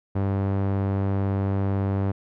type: tone with low-pass filter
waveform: sawtooth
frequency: 98 Hz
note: G2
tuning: in tune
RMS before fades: -24 dBFS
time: 0.15-2.12 s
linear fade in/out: 10 ms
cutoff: 1100 Hz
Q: 0.58
effects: none